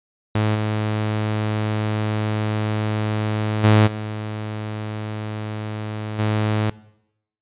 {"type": "tone with level steps", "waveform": "sawtooth", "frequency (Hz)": 107.1, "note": "A2", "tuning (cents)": -46, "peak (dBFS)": [-13, -16, -7, -22, -14], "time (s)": [0.35, 6.7], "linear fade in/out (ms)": 5, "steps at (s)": [0.54, 3.63, 3.86, 6.18], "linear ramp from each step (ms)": 20, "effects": ["noise-tail reverb RT60 0.8 s tail -20 dB re dry", "resampled to 8000 Hz"]}